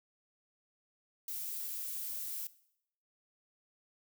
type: noise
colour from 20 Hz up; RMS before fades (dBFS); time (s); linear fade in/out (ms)
violet; -40; 1.28-2.47; 2
effects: noise-tail reverb RT60 0.7 s tail -18 dB re dry